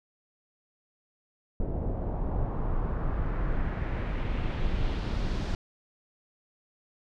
brown noise with low-pass filter sweep, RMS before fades -29 dBFS, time 1.6-5.55 s, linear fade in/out 2 ms, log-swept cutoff 570 to 5300 Hz, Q 1.5, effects none

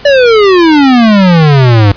square exponential sweep, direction down, 587.3 to 98 Hz, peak -3 dBFS, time 0.05-1.92 s, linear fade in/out 5 ms, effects pink hiss -31 dBFS RMS until 1.96 s + resampled to 11025 Hz

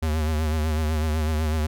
square tone with vibrato, 77.78 Hz, D#2, in tune, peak -22 dBFS, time 0.02-1.67 s, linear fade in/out 10 ms, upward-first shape triangle, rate 8 Hz, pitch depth 68 cents each way, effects none

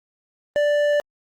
sine tone with hard clipping, 587 Hz, D5, 1 cent flat, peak -18 dBFS, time 0.56-1 s, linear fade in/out 0 ms, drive 8 dB, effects Opus 32 kbps

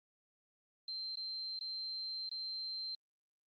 sine tone with dropouts, 4132 Hz, C8, 22 cents flat, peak -39 dBFS, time 0.88-2.95 s, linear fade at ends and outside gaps 2 ms, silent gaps 1.156-1.171 / 1.591-1.61 / 2.292-2.314 s, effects Opus 24 kbps

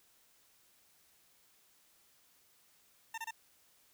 20% pulse tone bursts, 904 Hz, A5, 47 cents sharp, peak -34 dBFS, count 3, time 3.14-3.309 s, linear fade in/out 5 ms, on 39 ms, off 26 ms, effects white hiss -68 dBFS RMS until 3.93 s

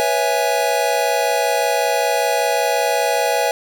square chord, C# minor seventh, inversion third, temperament equal with one note detuned, 489.1 / 554.4 / 659.3 / 830.6 Hz, B4 / C#5 / E5 / G#5, -17 / 0 / 0 / 0 cents, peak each -23 / -23 / -22 / -21 dBFS, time 0-3.51 s, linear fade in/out 0 ms, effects none

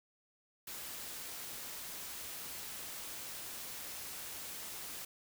white noise, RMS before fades -45 dBFS, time 0.67-5.05 s, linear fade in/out 5 ms, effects none

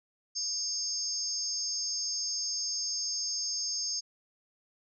sine tone cluster, 4773 / 5280 / 6440 Hz, D8 / E8 / G8, +27 / +2 / +46 cents, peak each -36 / -36 / -34 dBFS, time 0.35-4.01 s, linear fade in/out 20 ms, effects none

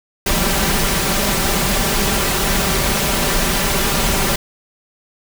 pink noise with comb filter, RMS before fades -17 dBFS, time 0.26-4.36 s, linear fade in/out 5 ms, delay 5.1 ms, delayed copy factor +0.55, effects none

